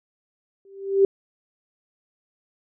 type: tone with exponential growth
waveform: sine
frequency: 391.8 Hz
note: G4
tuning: 1 cent flat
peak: -10 dBFS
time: 0.65-1.05 s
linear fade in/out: 2 ms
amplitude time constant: 86 ms
effects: none

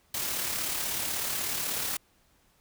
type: noise with amplitude modulation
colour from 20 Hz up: white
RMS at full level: -30 dBFS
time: 0.14-1.97 s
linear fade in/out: 5 ms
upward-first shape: sine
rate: 36.3 Hz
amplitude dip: 35%
effects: pink hiss -66 dBFS RMS until 2.6 s

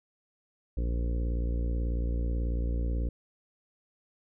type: harmonic tone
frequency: 58.27 Hz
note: A#1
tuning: in tune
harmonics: 1 / 2 / 3 / 4 / 5 / 6 / 7 / 8 / 9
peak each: -27 / -40 / -42 / -45 / -42 / -50 / -49 / -47 / -48 dBFS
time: 0.77-3.09 s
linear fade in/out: 5 ms
effects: none

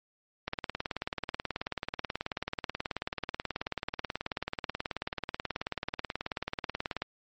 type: click train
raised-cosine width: 0.3 ms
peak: -16 dBFS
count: 122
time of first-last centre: 0.48-7.021 s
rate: 18.5 Hz
effects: MP3 32 kbps

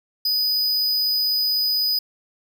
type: tone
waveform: square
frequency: 4978 Hz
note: D#8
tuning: in tune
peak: -19 dBFS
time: 0.25-1.99 s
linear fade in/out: 5 ms
effects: none

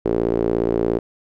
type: tone with band-pass filter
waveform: sawtooth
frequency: 57.1 Hz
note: A#1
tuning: 35 cents flat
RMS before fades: -20 dBFS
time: 0.05-0.99 s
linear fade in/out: 5 ms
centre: 400 Hz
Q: 3.6
effects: none

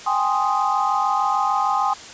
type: chord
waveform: sine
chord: Ab major seventh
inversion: third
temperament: equal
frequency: 784 / 830.6 / 1046.5 / 1244.5 Hz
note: G5 / Ab5 / C6 / Eb6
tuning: 0 / 0 / 0 / 0 cents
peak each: -23 dBFS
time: 0.06-1.94 s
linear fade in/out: 10 ms
effects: white hiss -38 dBFS RMS until 2.13 s + resampled to 16000 Hz

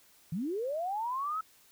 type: linear sweep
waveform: sine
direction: up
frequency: 146.83 to 1318.5 Hz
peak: -31 dBFS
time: 0.32-1.41 s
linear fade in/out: 5 ms
effects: white hiss -62 dBFS RMS until 1.71 s

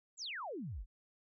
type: exponential sweep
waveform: sine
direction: down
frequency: 7770 to 34.62 Hz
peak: -40 dBFS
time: 0.17-0.86 s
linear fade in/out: 50 ms
effects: none

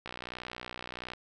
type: click train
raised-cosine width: 0.3 ms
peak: -23 dBFS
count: 67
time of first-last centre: 0.06-1.135 s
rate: 61.4 Hz
effects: none

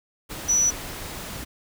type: tone in noise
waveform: sine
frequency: 5920 Hz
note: F#8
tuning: in tune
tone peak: -17 dBFS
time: 0.48-0.71 s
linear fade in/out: 20 ms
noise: pink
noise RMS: -35 dBFS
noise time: 0.29-1.45 s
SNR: +15 dB
effects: none

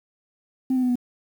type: tone with pitch steps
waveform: sine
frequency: 260.2 / 255.1 / 250.2 / 245.3 Hz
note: C4 / C4 / B3 / B3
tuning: -9 / -44 / +23 / -12 cents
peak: -17 dBFS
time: 0.7-0.956 s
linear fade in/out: 5 ms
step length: 64 ms
effects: tanh soft clip ceiling -16 dBFS + 8-bit

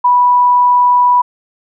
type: tone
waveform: sine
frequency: 983 Hz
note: B5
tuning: 8 cents flat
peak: -6 dBFS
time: 0.04-1.22 s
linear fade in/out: 10 ms
effects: none

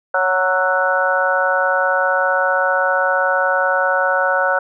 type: harmonic tone with a mistuned harmonic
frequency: 185 Hz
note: F#3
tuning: in tune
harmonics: 3 / 4 / 5 / 6 / 7 / 8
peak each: -19 / -22 / -23 / -30 / -22 / -18 dBFS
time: 0.14-4.59 s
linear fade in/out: 5 ms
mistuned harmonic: 7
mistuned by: +39 cents
effects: none

